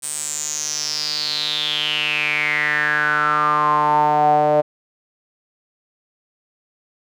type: tone with band-pass filter sweep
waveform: sawtooth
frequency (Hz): 150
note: D3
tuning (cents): +37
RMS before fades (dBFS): -19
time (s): 0.02-4.62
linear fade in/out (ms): 20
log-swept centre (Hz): 8900 to 620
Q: 8.1
effects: none